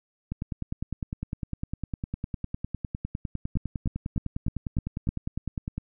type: two click trains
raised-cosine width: 5 ms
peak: -14 / -18 dBFS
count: 6 / 55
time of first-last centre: 3.57-5.09 / 0.32-5.78 s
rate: 3.29 / 9.89 Hz
effects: none